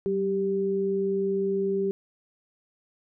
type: tone pair together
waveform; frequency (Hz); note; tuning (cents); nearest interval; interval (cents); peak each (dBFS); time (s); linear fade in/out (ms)
sine; 191.19 / 392; G3 / G4; -43 / 0; octave; 1243; -30 / -24; 0.06-1.91; 0
effects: none